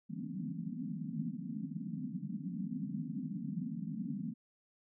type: band-pass noise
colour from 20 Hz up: pink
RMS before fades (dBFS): -40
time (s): 0.09-4.34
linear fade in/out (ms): 20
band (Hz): 150 to 270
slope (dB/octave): 96
effects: none